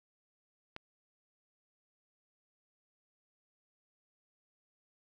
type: click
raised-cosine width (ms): 0.3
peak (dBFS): -26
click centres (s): 0.764
effects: none